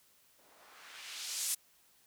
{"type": "noise with low-pass filter sweep", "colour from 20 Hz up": "violet", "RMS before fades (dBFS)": -42, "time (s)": [0.38, 1.55], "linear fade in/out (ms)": 10, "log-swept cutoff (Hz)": [460, 9800], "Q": 1, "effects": ["white hiss -67 dBFS RMS until 2.06 s"]}